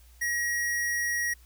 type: tone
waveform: square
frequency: 1900 Hz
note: A#6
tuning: 33 cents sharp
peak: -27 dBFS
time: 0.21-1.34 s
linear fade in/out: 10 ms
effects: added 60 Hz sine -52 dBFS peak until 1.45 s + white hiss -61 dBFS RMS until 1.45 s